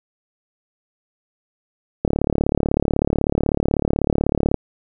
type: click train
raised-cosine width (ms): 2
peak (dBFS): -4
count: 91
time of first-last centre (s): 2.05-4.543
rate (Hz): 36.1
effects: none